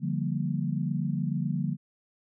sine chord, G minor seventh, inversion second, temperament equal with one note detuned, 146.83 / 174.11 / 196 / 233.1 Hz, D3 / F3 / G3 / Bb3, 0 / -5 / 0 / 0 cents, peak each -30 / -31 / -34 / -34 dBFS, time 0-1.77 s, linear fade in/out 50 ms, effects none

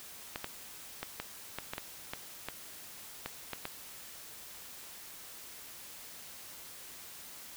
clicks, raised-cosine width 0.3 ms, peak -20 dBFS, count 12, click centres 0.359 / 0.444 / 1.03 / 1.2 / 1.586 / 1.735 / 1.781 / 2.135 / 2.486 / 3.26 / 3.533 / 3.654 s, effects white hiss -49 dBFS RMS until 7.56 s

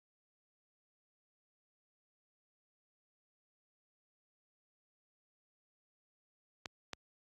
clicks, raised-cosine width 0.2 ms, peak -22 dBFS, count 2, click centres 6.658 / 6.933 s, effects high-pass 60 Hz 12 dB/octave + Opus 48 kbps

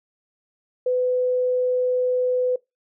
sine tone, 502 Hz, B4, 28 cents sharp, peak -18 dBFS, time 0.86-2.56 s, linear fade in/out 5 ms, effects noise-tail reverb RT60 0.2 s tail -23 dB re dry

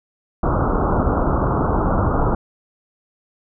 pink low-pass noise, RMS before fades -18 dBFS, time 0.43-2.35 s, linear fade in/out 5 ms, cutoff 1400 Hz, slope 96 dB/octave, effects none

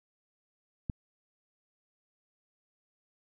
click, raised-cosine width 5 ms, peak -20 dBFS, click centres 0.898 s, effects none

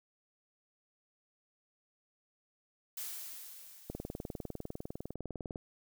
blue noise with exponential decay, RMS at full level -40 dBFS, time 2.97-5.14 s, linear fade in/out 5 ms, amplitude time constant 470 ms
click train, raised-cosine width 2 ms, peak -26 dBFS, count 34, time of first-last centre 3.9-5.558 s, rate 19.9 Hz
effects none

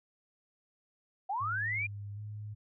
sine linear sweep, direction up, 728 to 2442 Hz, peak -31 dBFS, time 1.29-1.87 s, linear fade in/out 10 ms
sine tone with vibrato, 103.5 Hz, G#2, 5 cents flat, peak -39 dBFS, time 1.4-2.55 s, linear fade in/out 20 ms, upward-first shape square, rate 1.3 Hz, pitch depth 29 cents each way
effects none

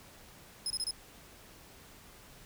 30% pulse tone bursts, 5120 Hz, D#8, 49 cents sharp, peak -28 dBFS, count 4, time 0.66-0.91 s, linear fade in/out 2 ms, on 43 ms, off 26 ms, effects pink hiss -55 dBFS RMS until 2.45 s

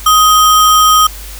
sine tone with sample-and-hold, 1253 Hz, D#6, 12 cents sharp, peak -4 dBFS, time 0.06-1.07 s, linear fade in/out 5 ms, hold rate 4410 Hz, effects added 50 Hz sine -27 dBFS peak until 1.39 s + white hiss -31 dBFS RMS until 1.39 s

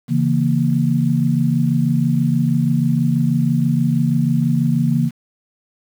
sine chord, A# diminished, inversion first, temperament equal, 138.59 / 164.81 / 233.1 Hz, C#3 / E3 / A#3, 0 / 0 / 0 cents, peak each -18 dBFS, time 0.08-5.11 s, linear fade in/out 50 ms, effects 7-bit

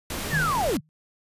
pink noise, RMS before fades -31 dBFS, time 0.1-0.77 s, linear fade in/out 2 ms
sine linear sweep, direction down, 1900 to 98.2 Hz, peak -22 dBFS, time 0.3-0.81 s, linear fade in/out 50 ms
sine tone with exponential decay, 155.56 Hz, D#3, in tune, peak -22 dBFS, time 0.33-0.89 s, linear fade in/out 0 ms, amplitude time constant 120 ms
effects resampled to 32000 Hz

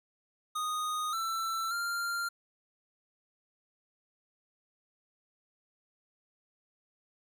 square tone with pitch steps, 1240 / 1336 / 1391 Hz, D#6 / E6 / F6, -6 / +23 / -7 cents, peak -32 dBFS, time 0.55-2.29 s, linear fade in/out 10 ms, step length 580 ms, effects none

